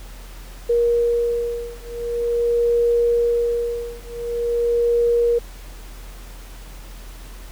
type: beating tone pair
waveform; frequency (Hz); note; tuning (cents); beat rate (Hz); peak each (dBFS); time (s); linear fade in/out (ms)
sine; 472.6 / 473.05; A#4 / A#4; +24 / +25; 0.45; -20; 0.69-5.39; 10
effects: added 42 Hz sine -35 dBFS peak until 7.51 s + pink hiss -44 dBFS RMS until 7.51 s